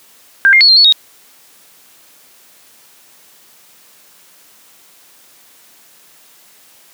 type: tone with pitch steps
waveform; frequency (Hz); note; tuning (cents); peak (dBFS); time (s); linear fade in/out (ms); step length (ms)
sine; 1588 / 2117 / 4386 / 4175 / 4402 / 3759; G6 / C7 / C#8 / C8 / C#8 / A#7; +22 / +20 / -19 / -5 / -13 / +14; -4; 0.45-0.924; 0; 79
effects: white hiss -46 dBFS RMS until 6.93 s + high-pass 150 Hz 12 dB/octave